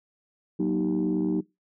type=tone cluster; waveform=sine; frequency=185.2 / 235.5 / 310.1 / 387.7 Hz; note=F#3 / A#3 / D#4 / G4; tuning=+2 / +18 / -6 / -19 cents; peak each=-26 / -30 / -25 / -31 dBFS; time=0.59-1.41 s; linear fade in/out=10 ms; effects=noise-tail reverb RT60 0.2 s tail -21 dB re dry + tanh soft clip ceiling -17 dBFS